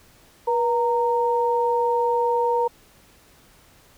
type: tone pair together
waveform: sine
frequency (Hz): 482.1 / 925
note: B4 / A#5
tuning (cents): -42 / -14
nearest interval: major seventh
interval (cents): 1128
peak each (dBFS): -21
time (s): 0.47-2.68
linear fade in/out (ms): 10
effects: pink hiss -54 dBFS RMS until 3.97 s